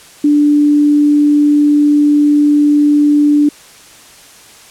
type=tone; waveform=sine; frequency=293.7 Hz; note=D4; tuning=in tune; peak=-6 dBFS; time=0.24-3.49 s; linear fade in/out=5 ms; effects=white hiss -39 dBFS RMS until 4.7 s + low-pass 10000 Hz 12 dB/octave